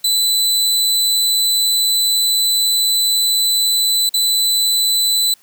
sawtooth tone with dropouts, 3998 Hz, B7, 20 cents sharp, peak -10 dBFS, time 0.04-5.34 s, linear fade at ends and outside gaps 5 ms, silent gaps 4.093-4.139 s, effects white hiss -52 dBFS RMS until 5.42 s + high-pass 100 Hz 12 dB/octave

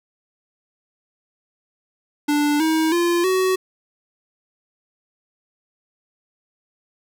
square tone with pitch steps, 293.7 / 318.4 / 345.3 / 374.3 Hz, D4 / D#4 / F4 / F#4, 0 / +40 / -20 / +20 cents, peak -17 dBFS, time 2.28-3.56 s, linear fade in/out 10 ms, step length 320 ms, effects none

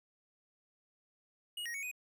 square tone with pitch steps, 2888 / 1881 / 2227 / 2493 Hz, F#7 / A#6 / C#7 / D#7, -43 / +15 / +7 / +3 cents, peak -39 dBFS, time 1.57-1.914 s, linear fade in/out 5 ms, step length 86 ms, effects none

